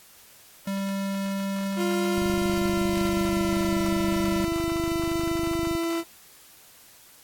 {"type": "tone", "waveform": "square", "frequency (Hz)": 196, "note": "G3", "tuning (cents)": 0, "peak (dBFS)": -27, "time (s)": [0.67, 4.45], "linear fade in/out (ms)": 5}
{"type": "tone with pitch glide", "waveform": "40% pulse", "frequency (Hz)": [349.2, 334], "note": ["F4", "E4"], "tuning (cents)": [0, 23], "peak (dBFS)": -24, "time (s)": [1.76, 6.04], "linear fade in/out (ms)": 50, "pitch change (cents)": -77, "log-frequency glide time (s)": [2.29, 3.86]}
{"type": "click train", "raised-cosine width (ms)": 5, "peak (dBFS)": -21, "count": 91, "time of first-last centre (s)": [2.18, 5.751], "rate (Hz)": 25.2}
{"effects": ["white hiss -52 dBFS RMS until 7.23 s", "AAC 64 kbps"]}